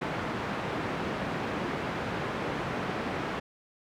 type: band-pass noise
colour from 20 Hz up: pink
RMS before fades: -33 dBFS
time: 0.01-3.4 s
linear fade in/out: 10 ms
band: 140 to 2000 Hz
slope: 12 dB/octave
effects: none